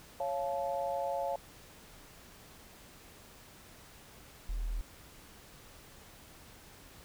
sine chord, Db augmented, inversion none, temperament just, 554.4 / 693 / 866.2 Hz, Db5 / F5 / A5, 0 / -14 / -27 cents, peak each -35 / -36 / -38 dBFS, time 0.2-1.36 s, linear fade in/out 2 ms
sine tone, 40.42 Hz, E1, 33 cents flat, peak -32 dBFS, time 4.49-4.81 s, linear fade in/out 0 ms
effects pink hiss -55 dBFS RMS until 7.04 s

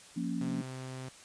sine chord, Bb minor, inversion second, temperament equal, 174.61 / 233.1 / 277.2 Hz, F3 / Bb3 / Db4, 0 / 0 / 0 cents, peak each -36 dBFS, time 0.16-0.62 s, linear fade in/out 10 ms
sawtooth tone, 130 Hz, C3, 11 cents flat, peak -36 dBFS, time 0.41-1.09 s, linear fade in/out 2 ms
effects white hiss -54 dBFS RMS until 1.24 s + resampled to 22050 Hz

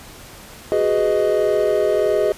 triangle chord, G# minor seventh, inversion third, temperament just, 373.8 / 415.3 / 498.4 / 623 Hz, F#4 / G#4 / B4 / D#5, +18 / 0 / +16 / +2 cents, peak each -21 / -17 / -22 / -17 dBFS, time 0.72-2.32 s, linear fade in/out 0 ms, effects pink hiss -40 dBFS RMS until 2.37 s + resampled to 32000 Hz

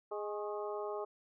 harmonic tone with a mistuned harmonic, 207.7 Hz, G#3, in tune, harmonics 2 / 3 / 4 / 5 / 6, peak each -39 / -43 / -45 / -47 / -49 dBFS, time 0.11-1.05 s, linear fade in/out 10 ms, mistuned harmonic 5, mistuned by +70 cents, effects none

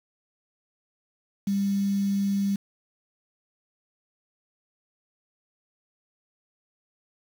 sine tone with quantisation, 198.7 Hz, G3, 24 cents sharp, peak -22 dBFS, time 1.47-2.56 s, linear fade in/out 5 ms, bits 7, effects none

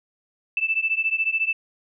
sine beating tone pair, 2637 / 2651 Hz, E7 / E7, 0 / +9 cents, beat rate 14 Hz, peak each -23 / -24 dBFS, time 0.57-1.53 s, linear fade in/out 2 ms, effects none

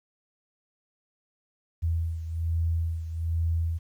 sine beating tone pair, 82.41 / 83.61 Hz, E2 / E2, 0 / +25 cents, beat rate 1.2 Hz, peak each -26 / -32 dBFS, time 1.82-3.79 s, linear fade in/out 20 ms, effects 10-bit

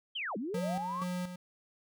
sine linear two-way sweep, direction down then up, 3283 to 189.3 to 1163 Hz, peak -34 dBFS, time 0.15-1.04 s, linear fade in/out 10 ms, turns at 0.37 s
square tone with tremolo, 180 Hz, F#3, 47 cents flat, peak -34 dBFS, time 0.54-1.36 s, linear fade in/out 5 ms, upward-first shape square, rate 2.1 Hz, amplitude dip 60%
effects none

